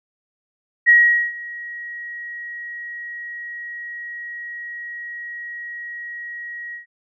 sine tone with ADSR envelope, 1900 Hz, A#6, 33 cents sharp, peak -7 dBFS, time 0.86-6.86 s, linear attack 30 ms, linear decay 430 ms, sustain -22 dB, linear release 120 ms, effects none

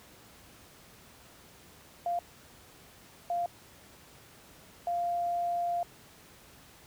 sine tone bursts at uneven times, 696 Hz, F5, 6 cents flat, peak -28 dBFS, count 3, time 2.06-2.19 / 3.3-3.46 / 4.87-5.83 s, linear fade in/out 2 ms, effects pink hiss -55 dBFS RMS until 6.86 s + high-pass 60 Hz 12 dB/octave

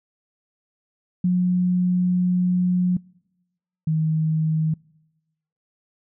sine tone pair in turn, 180.2 / 157.74 Hz, F#3 / D#3, -45 / +24 cents, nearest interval major second, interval 231 cents, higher first, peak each -16 / -18 dBFS, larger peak first, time 1.24-2.97 / 3.87-4.74 s, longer first, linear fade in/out 5 ms, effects noise-tail reverb RT60 1.0 s tail -26 dB re dry

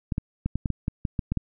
clicks, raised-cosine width 5 ms, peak -13 dBFS, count 11, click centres 0.122 / 0.181 / 0.46 / 0.556 / 0.658 / 0.703 / 0.881 / 1.052 / 1.192 / 1.32 / 1.373 s, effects none

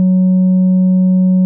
sine tone with tanh clipping, 185 Hz, F#3, in tune, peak -8 dBFS, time 0-1.45 s, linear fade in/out 0 ms, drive 2 dB, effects none

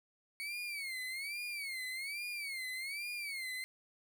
35% pulse tone with vibrato, 2217 Hz, C#7, in tune, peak -37 dBFS, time 0.4-3.64 s, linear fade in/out 0 ms, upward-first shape sine, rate 1.2 Hz, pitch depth 160 cents each way, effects none

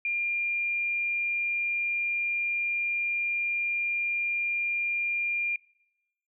sine tone, 2400 Hz, D7, 37 cents sharp, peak -26 dBFS, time 0.05-5.56 s, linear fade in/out 2 ms, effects noise-tail reverb RT60 0.9 s tail -24 dB re dry

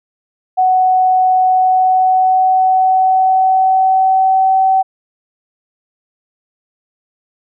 sine tone with pitch glide, 744 to 763.2 Hz, F#5 to G5, +9 to -47 cents, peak -8 dBFS, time 0.57-4.83 s, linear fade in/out 20 ms, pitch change +44 cents, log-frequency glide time 1.48-4.57 s, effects none

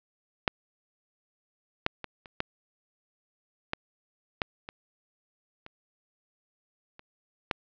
clicks, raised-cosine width 0.3 ms, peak -6 / -7 / -19 / -29 / -11 / -12 / -10 / -22 / -27 / -30 / -10 dBFS, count 11, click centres 0.478 / 1.864 / 2.043 / 2.258 / 2.404 / 3.734 / 4.418 / 4.689 / 5.664 / 6.994 / 7.512 s, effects low-pass 4000 Hz 12 dB/octave

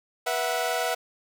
sawtooth chord, B suspended fourth, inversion none, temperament equal with one note detuned, 487.1 / 659.3 / 740 Hz, B4 / E5 / F#5, -24 / 0 / 0 cents, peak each -27 / -25 / -25 dBFS, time 0.26-0.95 s, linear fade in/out 10 ms, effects none

